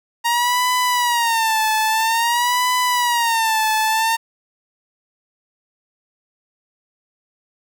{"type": "tone with vibrato", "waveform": "sawtooth", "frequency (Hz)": 932.3, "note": "A#5", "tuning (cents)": 0, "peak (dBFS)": -12, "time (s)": [0.24, 4.17], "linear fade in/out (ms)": 20, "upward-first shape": "sine", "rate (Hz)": 0.5, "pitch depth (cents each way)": 120, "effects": []}